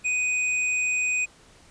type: tone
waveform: square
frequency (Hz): 2493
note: D#7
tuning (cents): +3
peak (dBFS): -23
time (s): 0.04-1.26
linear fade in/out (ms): 20
effects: pink hiss -54 dBFS RMS until 1.7 s + resampled to 22050 Hz